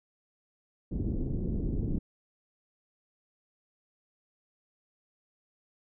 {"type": "low-pass noise", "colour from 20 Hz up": "pink", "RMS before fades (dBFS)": -31, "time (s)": [0.91, 1.99], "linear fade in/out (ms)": 10, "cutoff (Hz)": 340, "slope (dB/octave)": 24, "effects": []}